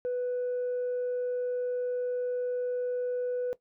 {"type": "tone", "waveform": "sine", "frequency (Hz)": 495, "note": "B4", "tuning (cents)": 4, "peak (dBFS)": -26, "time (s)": [0.05, 3.53], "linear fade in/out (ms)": 0, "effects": ["noise-tail reverb RT60 0.1 s tail -17 dB re dry", "tanh soft clip ceiling -26 dBFS"]}